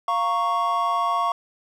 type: chord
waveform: triangle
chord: Bb minor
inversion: second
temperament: equal with one note detuned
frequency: 696 / 932.3 / 1108.7 Hz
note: F5 / Bb5 / Db6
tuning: -6 / 0 / 0 cents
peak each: -24 / -26 / -20 dBFS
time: 0.08-1.32 s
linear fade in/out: 2 ms
effects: none